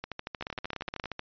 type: two click trains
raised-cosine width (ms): 0.3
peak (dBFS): -19 / -19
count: 16 / 12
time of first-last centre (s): 0.04-1.194 / 0.41-1.057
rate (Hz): 13 / 17
effects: resampled to 11025 Hz